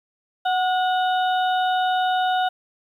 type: harmonic tone with a mistuned harmonic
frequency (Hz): 740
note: F#5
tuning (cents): 0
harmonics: 1 / 2 / 4 / 5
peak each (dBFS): -19 / -27 / -33 / -32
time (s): 0.45-2.49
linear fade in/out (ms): 10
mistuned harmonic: 2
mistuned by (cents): -39
effects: 9-bit